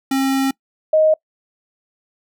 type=tone pair in turn; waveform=square / sine; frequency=269.1 / 625.1 Hz; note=C4 / D#5; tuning=+49 / +8 cents; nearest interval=octave + minor third; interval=1459 cents; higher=second; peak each=-16 / -10 dBFS; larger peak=second; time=0.11-0.51 / 0.93-1.14 s; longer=first; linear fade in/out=5 ms; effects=noise-tail reverb RT60 0.1 s tail -24 dB re dry